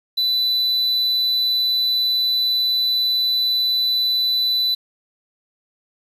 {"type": "tone", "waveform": "triangle", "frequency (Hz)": 3989, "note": "B7", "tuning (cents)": 17, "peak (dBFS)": -15, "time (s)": [0.17, 4.75], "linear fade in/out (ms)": 10, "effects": ["resampled to 32000 Hz", "7-bit"]}